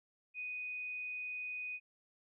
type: tone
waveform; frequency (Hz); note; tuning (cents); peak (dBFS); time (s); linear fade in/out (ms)
sine; 2489; D#7; 0; -39; 0.34-1.8; 50
effects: none